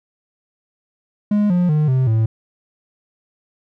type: tone with pitch steps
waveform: triangle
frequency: 207.7 / 177.71 / 152.05 / 130.09 / 111.3 Hz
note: G#3 / F3 / D#3 / C3 / A2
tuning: 0 / +30 / -40 / -10 / +20 cents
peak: -11 dBFS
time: 1.31-2.26 s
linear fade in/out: 5 ms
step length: 190 ms
effects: none